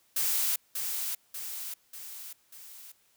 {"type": "noise with echo", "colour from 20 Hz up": "blue", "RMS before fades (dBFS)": -28, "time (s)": [0.16, 0.56], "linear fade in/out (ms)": 5, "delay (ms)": 590, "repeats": 4, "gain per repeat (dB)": -5, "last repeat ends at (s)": 2.92, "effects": ["white hiss -67 dBFS RMS until 3.16 s"]}